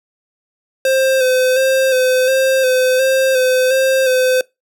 square tone with vibrato, 520 Hz, C5, 11 cents flat, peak -12 dBFS, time 0.85-4.41 s, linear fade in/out 2 ms, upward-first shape square, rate 1.4 Hz, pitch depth 28 cents each way, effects noise-tail reverb RT60 0.2 s tail -23 dB re dry

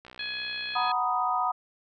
click train, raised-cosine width 0.3 ms, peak -30 dBFS, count 54, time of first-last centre 0.05-0.897 s, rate 62.6 Hz
harmonic tone, 840 Hz, G#5, 19 cents sharp, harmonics 2 / 3 / 4 / 5, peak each -37 / -37 / -37 / -37 dBFS, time 0.19-0.92 s, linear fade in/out 5 ms
sine chord, B major seventh, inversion second, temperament equal, 740 / 932.3 / 987.8 / 1244.5 Hz, F#5 / A#5 / B5 / D#6, 0 / 0 / 0 / 0 cents, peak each -29 / -33 / -30 / -28 dBFS, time 0.75-1.52 s, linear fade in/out 10 ms
effects none

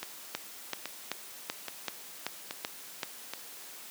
two click trains, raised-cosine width 0.2 ms, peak -18 / -14 dBFS, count 5 / 8, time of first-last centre 0.03-3.336 / 0.35-3.032 s, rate 1.21 / 2.61 Hz, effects white hiss -47 dBFS RMS until 3.9 s + high-pass 200 Hz 12 dB/octave

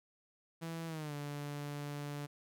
sawtooth tone with pitch glide, 164.81 to 145.14 Hz, E3 to D3, 0 to -20 cents, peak -36 dBFS, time 0.61-2.27 s, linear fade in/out 20 ms, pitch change -220 cents, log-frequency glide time 0.87-1.14 s, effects none

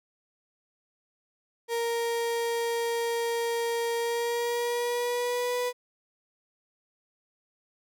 35% pulse tone with pitch glide, 466.2 to 492.5 Hz, A#4 to B4, 0 to -5 cents, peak -25 dBFS, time 1.68-5.73 s, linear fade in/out 50 ms, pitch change +95 cents, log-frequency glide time 3.97-5.57 s, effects none

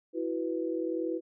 sine chord, E suspended second, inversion none, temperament equal, 329.6 / 370 / 493.9 Hz, E4 / F#4 / B4, 0 / 0 / 0 cents, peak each -32 / -35 / -35 dBFS, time 0.13-1.21 s, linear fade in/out 50 ms, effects none

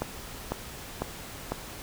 click train, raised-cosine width 1 ms, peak -14 dBFS, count 4, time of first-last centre 0.02-1.52 s, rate 2 Hz, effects pink hiss -42 dBFS RMS until 1.82 s

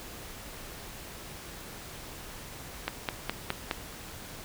click train, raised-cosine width 0.3 ms, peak -12 dBFS, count 5, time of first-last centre 2.88-3.712 s, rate 4.81 Hz, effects pink hiss -44 dBFS RMS until 4.44 s

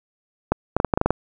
clicks, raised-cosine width 1 ms, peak -3 dBFS, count 9, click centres 0.52 / 0.766 / 0.801 / 0.847 / 0.938 / 0.975 / 1.014 / 1.06 / 1.106 s, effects none

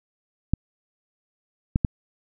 clicks, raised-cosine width 5 ms, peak -7 dBFS, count 3, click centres 0.536 / 1.759 / 1.848 s, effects none

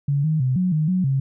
sine tone with pitch steps, 141.7 / 156.6 / 128.7 / 182.8 / 154.5 / 184.4 / 135.4 Hz, C#3 / D#3 / C3 / F#3 / D#3 / F#3 / C#3, +38 / +11 / -28 / -21 / -12 / -6 / -40 cents, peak -17 dBFS, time 0.08-1.2 s, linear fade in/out 5 ms, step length 160 ms, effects none

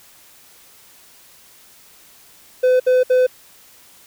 triangle tone bursts, 507 Hz, B4, 45 cents sharp, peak -9 dBFS, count 3, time 2.63-3.268 s, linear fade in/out 10 ms, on 170 ms, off 64 ms, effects white hiss -48 dBFS RMS until 4.06 s

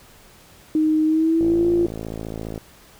sine tone with pitch glide, 311.1 to 345.2 Hz, D#4 to F4, 0 to -20 cents, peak -15 dBFS, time 0.75-1.86 s, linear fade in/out 2 ms, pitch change +180 cents, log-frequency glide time 1.05-1.67 s
click train, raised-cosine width 2 ms, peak -17 dBFS, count 65, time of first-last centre 1.41-2.578 s, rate 54.8 Hz
effects pink hiss -49 dBFS RMS until 2.99 s

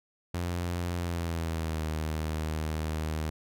sawtooth tone with pitch glide, 87.31 to 78.23 Hz, F2 to D#2, 0 to +10 cents, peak -26 dBFS, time 0.34-3.3 s, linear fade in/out 5 ms, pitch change -190 cents, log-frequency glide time 0.97-1.85 s, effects none

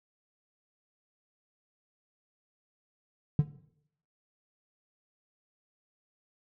triangle tone with exponential decay, 146.83 Hz, D3, in tune, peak -13 dBFS, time 3.39-3.47 s, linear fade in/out 2 ms, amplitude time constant 17 ms, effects noise-tail reverb RT60 0.7 s tail -18 dB re dry + tanh soft clip ceiling -14 dBFS

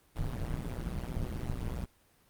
brown noise with amplitude modulation, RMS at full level -31 dBFS, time 0.15-1.86 s, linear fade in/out 20 ms, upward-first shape sine, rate 121 Hz, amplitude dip 100%, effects pink hiss -66 dBFS RMS until 2.29 s + Opus 32 kbps

